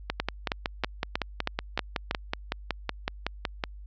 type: two click trains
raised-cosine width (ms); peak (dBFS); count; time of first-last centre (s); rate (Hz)
0.3; -10 / -11; 7 / 20; 0.2-2.111 / 0.1-3.638; 3.14 / 5.37
effects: added 50 Hz sine -41 dBFS peak until 3.86 s + resampled to 16000 Hz